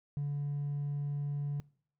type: tone with hard clipping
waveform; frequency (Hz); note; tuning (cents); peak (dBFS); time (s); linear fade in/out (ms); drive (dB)
sine; 143.8; D3; -36; -32; 0.17-1.6; 0; 1
effects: noise-tail reverb RT60 0.6 s tail -24 dB re dry